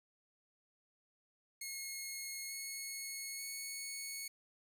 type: tone with pitch steps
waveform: 10% pulse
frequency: 2166 / 2187 / 2209 Hz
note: C#7 / C#7 / C#7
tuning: -41 / -24 / -7 cents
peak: -33 dBFS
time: 1.61-4.28 s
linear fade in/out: 5 ms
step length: 890 ms
effects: none